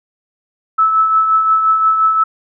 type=tone with tremolo; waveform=sine; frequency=1306 Hz; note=E6; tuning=17 cents flat; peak=-7 dBFS; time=0.78-2.24 s; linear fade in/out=10 ms; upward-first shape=triangle; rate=5.7 Hz; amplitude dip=50%; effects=none